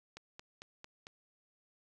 click train, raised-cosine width 0.2 ms, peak -30 dBFS, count 5, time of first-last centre 0.17-1.069 s, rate 4.45 Hz, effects none

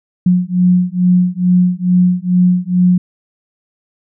sine beating tone pair, 179 / 181.3 Hz, F3 / F#3, +43 / -35 cents, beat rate 2.3 Hz, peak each -12 dBFS, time 0.26-2.98 s, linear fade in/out 5 ms, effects none

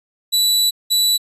sawtooth tone pair in turn, 3951 / 3951 Hz, B7 / B7, 0 / 0 cents, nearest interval unison, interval 0 cents, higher neither, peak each -10 dBFS, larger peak neither, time 0.32-0.71 / 0.9-1.18 s, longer first, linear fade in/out 20 ms, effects resampled to 32000 Hz

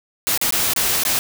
white noise with dropouts, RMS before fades -19 dBFS, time 0.27-1.19 s, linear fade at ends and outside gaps 0 ms, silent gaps 0.376-0.414 / 0.507-0.524 / 0.735-0.762 / 1.035-1.051 s, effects none

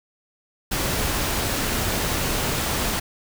pink noise, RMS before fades -24 dBFS, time 0.71-3 s, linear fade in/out 10 ms, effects none

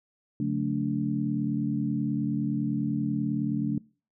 sine tone cluster, 139.4 / 178.8 / 217.9 / 287.8 Hz, C#3 / F3 / A3 / D4, +10 / +41 / -17 / -35 cents, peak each -31 / -34 / -29 / -30 dBFS, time 0.4-3.78 s, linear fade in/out 2 ms, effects noise-tail reverb RT60 0.4 s tail -25 dB re dry

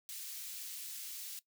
white high-pass noise, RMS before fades -45 dBFS, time 0.09-1.39 s, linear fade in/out 0 ms, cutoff 3000 Hz, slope 12 dB/octave, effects noise-tail reverb RT60 0.1 s tail -17 dB re dry

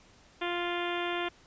harmonic tone, 349.2 Hz, F4, in tune, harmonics 1 / 2 / 3 / 4 / 5 / 6 / 7 / 8 / 9 / 10, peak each -34 / -37 / -39 / -40 / -41 / -42 / -42 / -43 / -44 / -44 dBFS, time 0.41-1.29 s, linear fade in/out 10 ms, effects pink hiss -59 dBFS RMS until 1.46 s + resampled to 16000 Hz

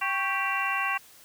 harmonic tone with a mistuned harmonic, 392 Hz, G4, in tune, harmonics 2 / 3 / 4 / 5 / 6 / 7, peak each -34 / -30 / -33 / -33 / -35 / -31 dBFS, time 0.01-0.98 s, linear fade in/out 10 ms, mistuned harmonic 3, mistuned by -95 cents, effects white hiss -53 dBFS RMS until 1.24 s

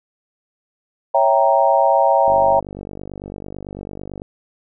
sine chord, C# diminished seventh, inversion none, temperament equal, 554.4 / 659.3 / 784 / 932.3 Hz, C#5 / E5 / G5 / Bb5, 0 / 0 / 0 / 0 cents, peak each -17 dBFS, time 1.14-2.6 s, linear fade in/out 10 ms
click train, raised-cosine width 2 ms, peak -18 dBFS, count 96, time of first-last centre 2.28-4.219 s, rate 49 Hz
effects none

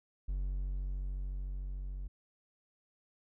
triangle tone with level ramp, 46.86 Hz, F#1, 23 cents sharp, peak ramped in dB -30 to -36 dBFS, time 0.28-2.08 s, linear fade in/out 10 ms, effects none

